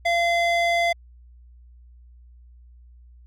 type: tone with band-pass filter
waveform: square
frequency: 686 Hz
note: F5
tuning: 31 cents flat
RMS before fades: -21 dBFS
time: 0.05-0.93 s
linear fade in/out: 10 ms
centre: 1700 Hz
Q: 0.98
effects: added 60 Hz sine -46 dBFS peak until 3.26 s